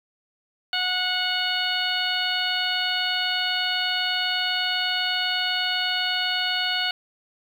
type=harmonic tone; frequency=732 Hz; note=F#5; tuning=19 cents flat; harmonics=1 / 2 / 3 / 4 / 5 / 6; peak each=-32 / -28 / -32 / -26 / -32 / -30 dBFS; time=0.73-6.91 s; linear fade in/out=2 ms; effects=8-bit